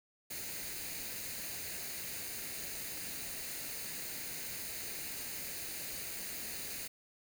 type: noise with comb filter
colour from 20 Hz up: white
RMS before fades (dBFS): -42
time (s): 0.3-6.88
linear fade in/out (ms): 10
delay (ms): 0.45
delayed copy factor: +0.55
effects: none